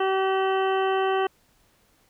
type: harmonic tone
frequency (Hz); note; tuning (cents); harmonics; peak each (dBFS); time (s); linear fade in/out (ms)
383; G4; -40; 1 / 2 / 3 / 4 / 5 / 7 / 8; -23 / -26 / -30 / -34 / -37 / -38 / -38; 0-1.27; 5
effects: pink hiss -63 dBFS RMS until 2.09 s